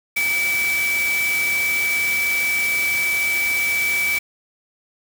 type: tone in noise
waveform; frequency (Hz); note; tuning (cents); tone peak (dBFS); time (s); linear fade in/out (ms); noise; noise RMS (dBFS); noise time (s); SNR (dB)
sine; 2302; D7; -35; -18; 0.16-4.19; 10; white; -28; 0.16-4.19; +7
effects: none